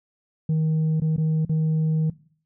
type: tone with dropouts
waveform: sine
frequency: 157.6 Hz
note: D#3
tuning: 23 cents sharp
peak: -16 dBFS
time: 0.49-2.1 s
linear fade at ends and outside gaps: 5 ms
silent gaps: 1.001-1.018 / 1.164-1.179 / 1.451-1.494 s
effects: noise-tail reverb RT60 0.5 s tail -20 dB re dry + tanh soft clip ceiling -18 dBFS